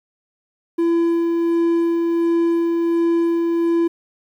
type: tone with tremolo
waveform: triangle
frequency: 336.7 Hz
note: E4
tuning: 37 cents sharp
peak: -12 dBFS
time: 0.78-3.88 s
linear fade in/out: 10 ms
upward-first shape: sine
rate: 1.4 Hz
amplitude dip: 25%
effects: 9-bit